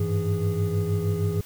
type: tone cluster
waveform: triangle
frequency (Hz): 97.4 / 103.8 / 163.4 / 411.1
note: G2 / G#2 / E3 / G#4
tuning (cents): -11 / 0 / -15 / -18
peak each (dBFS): -24 / -26 / -26 / -28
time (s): 0-1.41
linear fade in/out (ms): 5
effects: white hiss -48 dBFS RMS until 1.45 s